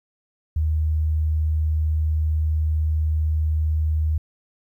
sine tone, 77.78 Hz, D#2, in tune, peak -18 dBFS, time 0.56-4.18 s, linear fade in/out 5 ms, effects 10-bit

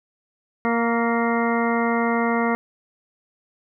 harmonic tone with a mistuned harmonic, 233.1 Hz, A#3, in tune, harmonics 1 / 2 / 3 / 4 / 5 / 6 / 8 / 9, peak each -22 / -25 / -27 / -28 / -29 / -30 / -31 / -32 dBFS, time 0.65-2.55 s, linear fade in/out 0 ms, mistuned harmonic 5, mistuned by -21 cents, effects none

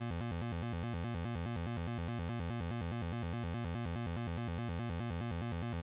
25% pulse tone with vibrato, 99.9 Hz, G2, 33 cents sharp, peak -33 dBFS, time 0-5.82 s, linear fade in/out 20 ms, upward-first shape square, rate 4.8 Hz, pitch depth 290 cents each way, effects resampled to 8000 Hz + 11-bit

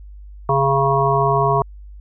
harmonic tone, 137.4 Hz, C#3, 15 cents flat, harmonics 1 / 3 / 5 / 7 / 8, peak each -20 / -20 / -20 / -20 / -20 dBFS, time 0.49-1.62 s, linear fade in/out 2 ms, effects added 50 Hz sine -35 dBFS peak until 2 s

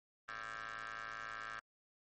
20% pulse ring-modulated tone, 110 Hz, A2, in tune, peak -36 dBFS, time 0.28-1.6 s, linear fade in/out 10 ms, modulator 1460 Hz, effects MP3 32 kbps

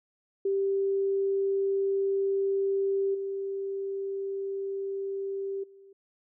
sine tone with level steps, 392 Hz, G4, in tune, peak -24 / -30 / -50 dBFS, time 0.45-5.93 s, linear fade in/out 5 ms, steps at 3.14 / 5.63 s, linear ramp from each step 10 ms, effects none

